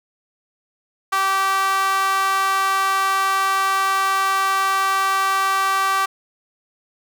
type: tone with high-pass filter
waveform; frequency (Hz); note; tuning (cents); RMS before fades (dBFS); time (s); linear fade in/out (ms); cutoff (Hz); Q
sawtooth; 387.1; G4; -22; -19; 1.12-6.06; 10; 1100; 3.7
effects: none